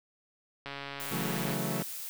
click train, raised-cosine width 0.3 ms, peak -23 dBFS, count 124, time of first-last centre 0.66-1.539 s, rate 140 Hz
blue noise, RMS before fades -40 dBFS, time 1-2.09 s, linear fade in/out 0 ms
sawtooth chord, F# minor seventh, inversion second, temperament equal, 138.59 / 164.81 / 185 / 220 Hz, C#3 / E3 / F#3 / A3, 0 / 0 / 0 / 0 cents, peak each -33 dBFS, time 1.11-1.83 s, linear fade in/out 10 ms
effects none

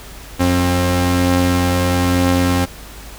sawtooth tone pair together, 89.15 / 266.4 Hz, F2 / C4, +36 / +31 cents, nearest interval octave + perfect fifth, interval 1895 cents, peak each -12 dBFS, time 0.39-2.66 s, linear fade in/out 20 ms, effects added 50 Hz sine -36 dBFS peak until 3.18 s + pink hiss -37 dBFS RMS until 3.18 s

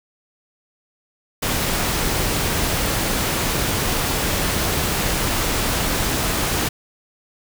pink noise, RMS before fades -21 dBFS, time 1.42-6.69 s, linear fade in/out 10 ms, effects none

